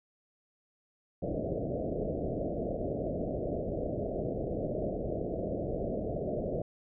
white low-pass noise, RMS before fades -34 dBFS, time 1.22-6.62 s, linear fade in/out 5 ms, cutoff 670 Hz, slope 96 dB/octave, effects none

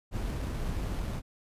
brown noise with sample-and-hold, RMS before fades -33 dBFS, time 0.11-1.22 s, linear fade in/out 50 ms, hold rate 7350 Hz, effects resampled to 32000 Hz

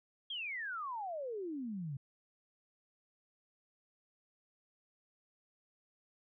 sine exponential sweep, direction down, 3322 to 130.81 Hz, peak -38 dBFS, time 0.3-1.97 s, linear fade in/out 5 ms, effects none

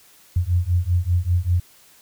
sine beating tone pair, 85.9 / 91 Hz, F2 / F#2, -28 / -28 cents, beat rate 5.1 Hz, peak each -20 dBFS, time 0.36-1.6 s, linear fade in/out 5 ms, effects white hiss -52 dBFS RMS until 2.01 s

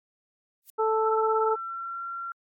violet noise with exponential growth, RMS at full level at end -40 dBFS, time 0.62-0.7 s, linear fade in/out 0 ms, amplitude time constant 16 ms
harmonic tone, 440 Hz, A4, in tune, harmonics 1 / 2 / 3, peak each -24 / -27 / -29 dBFS, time 0.78-1.56 s, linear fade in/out 20 ms
sine tone with pitch glide, 1337 to 1369.8 Hz, E6 to F6, +24 to -34 cents, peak -32 dBFS, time 1.05-2.32 s, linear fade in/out 2 ms, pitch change +42 cents, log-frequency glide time 1.4-2.02 s
effects AAC 64 kbps

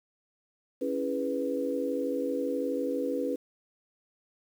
sine chord, C# minor seventh, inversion none, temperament equal, 277.2 / 329.6 / 415.3 / 493.9 Hz, C#4 / E4 / G#4 / B4, 0 / 0 / 0 / 0 cents, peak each -32 / -37 / -36 / -31 dBFS, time 0.81-3.36 s, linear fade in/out 10 ms, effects 9-bit

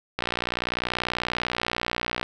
click train, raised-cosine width 0.3 ms, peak -9 dBFS, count 124, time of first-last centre 0.19-2.23 s, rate 60.3 Hz, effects none

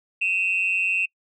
sine tone pair together, 2532 / 2720 Hz, D#7 / F7, +30 / -46 cents, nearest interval minor second, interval 124 cents, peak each -22 / -22 dBFS, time 0.21-1.06 s, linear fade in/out 10 ms, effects noise-tail reverb RT60 0.1 s tail -26 dB re dry + tanh soft clip ceiling -13 dBFS

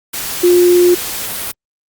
sine tone in noise, 354.6 Hz, F4, 26 cents sharp, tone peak -6 dBFS, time 0.43-0.95 s, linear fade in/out 10 ms, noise white, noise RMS -22 dBFS, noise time 0.13-1.52 s, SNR +13 dB, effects Opus 48 kbps

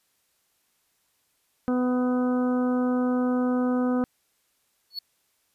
harmonic tone, 250 Hz, B3, 21 cents sharp, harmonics 1 / 2 / 3 / 4 / 5 / 6, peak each -22 / -29 / -36 / -40 / -37 / -43 dBFS, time 1.68-4.04 s, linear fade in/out 0 ms
triangle tone with exponential growth, 4400 Hz, C#8, 14 cents flat, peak -25 dBFS, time 4.9-4.99 s, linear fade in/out 5 ms, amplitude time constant 19 ms
effects white hiss -70 dBFS RMS until 5.54 s + resampled to 32000 Hz

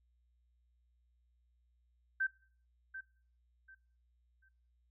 sine tone with echo, 1554 Hz, G6, 16 cents flat, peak -30 dBFS, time 2.2-2.27 s, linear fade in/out 10 ms, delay 740 ms, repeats 3, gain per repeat -12 dB, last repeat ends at 4.49 s, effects noise-tail reverb RT60 0.5 s tail -23 dB re dry + added 60 Hz sine -70 dBFS peak until 4.9 s

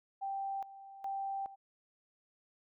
sine tone with tremolo, 784 Hz, G5, in tune, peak -35 dBFS, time 0.21-1.56 s, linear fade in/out 20 ms, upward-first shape square, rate 1.2 Hz, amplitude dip 80%, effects none

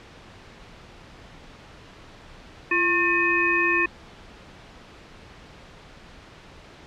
harmonic tone with a mistuned harmonic, 359.7 Hz, F#4, 49 cents flat, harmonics 1 / 3 / 5 / 7, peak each -26 / -27 / -23 / -22 dBFS, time 2.71-3.86 s, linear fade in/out 5 ms, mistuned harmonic 1, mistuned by -85 cents, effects pink hiss -46 dBFS RMS until 6.86 s + low-pass 4000 Hz 12 dB/octave

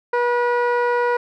15% pulse tone with low-pass filter, 484 Hz, B4, 35 cents flat, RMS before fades -19 dBFS, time 0.13-1.17 s, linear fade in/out 5 ms, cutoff 1400 Hz, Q 0.59, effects none

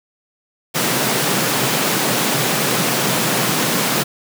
pink high-pass noise, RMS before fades -18 dBFS, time 0.74-4.04 s, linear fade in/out 20 ms, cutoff 120 Hz, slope 96 dB/octave, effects none

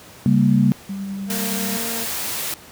sine chord, G diminished, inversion second, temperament equal with one note detuned, 138.59 / 198.39 / 233.1 Hz, Db3 / G3 / Bb3, 0 / +21 / 0 cents, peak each -17 / -16 / -17 dBFS, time 0.26-0.72 s, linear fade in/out 0 ms
sine tone with tremolo, 196 Hz, G3, in tune, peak -24 dBFS, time 0.89-1.77 s, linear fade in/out 5 ms, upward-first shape sine, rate 9.7 Hz, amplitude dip 25%
20% pulse tone, 229.5 Hz, A#3, 27 cents flat, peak -24 dBFS, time 1.27-2.07 s, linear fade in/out 50 ms
white noise, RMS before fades -26 dBFS, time 1.3-2.54 s, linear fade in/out 2 ms
effects pink hiss -43 dBFS RMS until 2.71 s + high-pass 80 Hz 12 dB/octave

